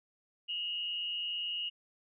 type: tone with amplitude modulation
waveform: sine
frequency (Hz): 2869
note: F7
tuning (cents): +46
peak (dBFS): -31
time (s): 0.48-1.7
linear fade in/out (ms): 20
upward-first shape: sine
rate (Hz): 180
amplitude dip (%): 55
effects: none